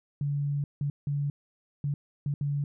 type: tone bursts at uneven times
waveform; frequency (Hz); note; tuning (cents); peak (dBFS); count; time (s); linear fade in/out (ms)
sine; 143.2; D3; -43; -26; 6; 0.21-0.64 / 0.81-0.9 / 1.07-1.3 / 1.84-1.94 / 2.26-2.34 / 2.41-2.64; 2
effects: none